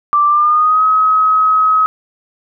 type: tone with pitch glide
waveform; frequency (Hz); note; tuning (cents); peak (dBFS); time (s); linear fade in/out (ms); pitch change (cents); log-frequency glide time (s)
sine; 1174.7 to 1273.6; D6 to D#6; 0 to +40; -8; 0.13-1.86; 0; +140; 0.27-0.84
effects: none